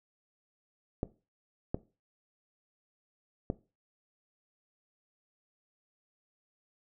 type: clicks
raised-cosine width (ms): 2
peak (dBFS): -17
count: 3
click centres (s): 1.031 / 1.745 / 3.501
effects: noise-tail reverb RT60 0.3 s tail -18 dB re dry

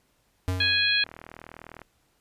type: tone with exponential decay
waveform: square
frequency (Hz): 92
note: F#2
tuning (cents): -9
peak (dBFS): -23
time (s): 0.48-1.08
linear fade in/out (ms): 0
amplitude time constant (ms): 130
type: harmonic tone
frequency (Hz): 830.6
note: G#5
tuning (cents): 0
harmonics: 2 / 3 / 4 / 5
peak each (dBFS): -26 / -26 / -26 / -26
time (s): 0.6-1.04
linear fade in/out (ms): 5
type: click train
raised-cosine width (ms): 0.5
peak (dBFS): -26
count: 32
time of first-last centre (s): 1.04-1.817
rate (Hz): 39.9
effects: pink hiss -68 dBFS RMS until 2.2 s + resampled to 32000 Hz

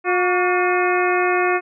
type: harmonic tone with a mistuned harmonic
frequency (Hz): 359.2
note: F4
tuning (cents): +49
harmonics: 1 / 2 / 3 / 4 / 5 / 6 / 7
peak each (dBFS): -19 / -22 / -24 / -25 / -26 / -27 / -27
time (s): 0.04-1.61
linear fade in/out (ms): 50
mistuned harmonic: 3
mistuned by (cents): +83
effects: none

